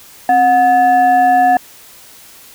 sine tone with frequency modulation, 730 Hz, F#5, 24 cents flat, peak -7 dBFS, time 0.29-1.57 s, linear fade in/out 2 ms, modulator 995 Hz, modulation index 0.46, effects white hiss -40 dBFS RMS until 2.54 s

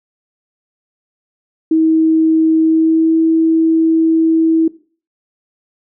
sine tone with pitch glide, 320 to 324.1 Hz, D#4 to E4, +49 to -29 cents, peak -8 dBFS, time 1.71-4.68 s, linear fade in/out 5 ms, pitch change +22 cents, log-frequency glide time 2.62-3.18 s, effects noise-tail reverb RT60 0.4 s tail -19 dB re dry

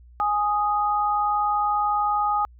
sine tone pair together, 830.6 / 1244.5 Hz, G#5 / D#6, 0 / 0 cents, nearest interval perfect fifth, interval 700 cents, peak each -22 / -23 dBFS, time 0.2-2.45 s, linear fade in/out 0 ms, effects added 60 Hz sine -46 dBFS peak until 2.59 s

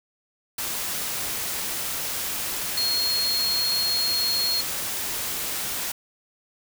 sine tone in noise, 4279 Hz, C8, 38 cents sharp, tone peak -22 dBFS, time 2.77-4.61 s, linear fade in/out 5 ms, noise white, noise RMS -29 dBFS, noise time 0.58-5.92 s, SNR +4 dB, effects none

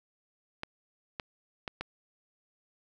clicks, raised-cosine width 0.3 ms, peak -19 dBFS, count 4, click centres 0.634 / 1.198 / 1.678 / 1.81 s, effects none

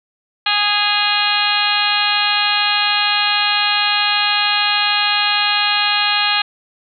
harmonic tone with a mistuned harmonic, 413.5 Hz, G#4, 8 cents flat, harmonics 2 / 3 / 4 / 5 / 6 / 7 / 8 / 9 / 10, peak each -22 / -23 / -22 / -27 / -21 / -22 / -22 / -26 / -21 dBFS, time 0.46-6.42 s, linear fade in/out 5 ms, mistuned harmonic 7, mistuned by -24 cents, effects none

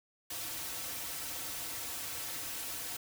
white noise with comb filter, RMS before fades -40 dBFS, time 0.3-2.97 s, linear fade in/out 5 ms, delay 4.9 ms, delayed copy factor -1, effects none

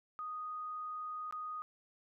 sine tone with dropouts, 1242 Hz, D#6, 3 cents flat, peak -39 dBFS, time 0.19-1.62 s, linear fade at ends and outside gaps 0 ms, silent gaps 1.31-1.325 s, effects none

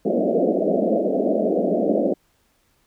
white band-pass noise, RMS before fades -20 dBFS, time 0.05-2.14 s, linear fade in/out 10 ms, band 180 to 670 Hz, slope 96 dB/octave, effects pink hiss -64 dBFS RMS until 2.86 s

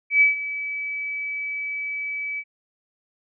sine tone with ADSR envelope, 2293 Hz, D7, 42 cents flat, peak -11 dBFS, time 0.1-2.44 s, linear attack 110 ms, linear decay 140 ms, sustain -15 dB, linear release 54 ms, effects none

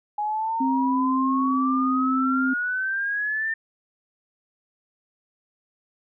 sine exponential sweep, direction up, 830.6 to 1808 Hz, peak -23 dBFS, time 0.18-3.54 s, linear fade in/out 5 ms
sine tone with pitch glide, 264 to 261.4 Hz, C4 to C4, +16 to -1 cents, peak -21 dBFS, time 0.6-2.54 s, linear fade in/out 10 ms, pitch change -17 cents, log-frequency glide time 0.88-2.11 s
effects none

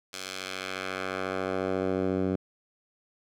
10% pulse tone with band-pass filter sweep, 94.1 Hz, F#2, 30 cents sharp, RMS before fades -31 dBFS, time 0.13-2.36 s, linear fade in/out 5 ms, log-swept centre 5500 to 240 Hz, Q 0.77, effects none

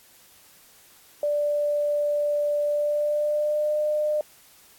sine tone with pitch glide, 587.3 to 603.1 Hz, D5 to D5, 0 to +46 cents, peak -21 dBFS, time 1.23-4.21 s, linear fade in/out 2 ms, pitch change +46 cents, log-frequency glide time 2.66-3.78 s, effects white hiss -54 dBFS RMS until 4.78 s + AAC 64 kbps

